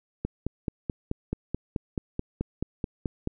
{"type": "click train", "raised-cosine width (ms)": 3, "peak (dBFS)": -15, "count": 15, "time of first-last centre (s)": [0.25, 3.274], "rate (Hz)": 4.63, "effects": []}